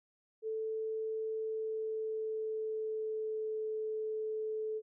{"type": "tone with pitch glide", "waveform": "sine", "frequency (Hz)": [440, 434.7], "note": ["A4", "A4"], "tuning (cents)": [0, -21], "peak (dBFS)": -34, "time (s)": [0.42, 4.82], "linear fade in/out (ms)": 50, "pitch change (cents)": -21, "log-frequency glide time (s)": [1.36, 3.64], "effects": []}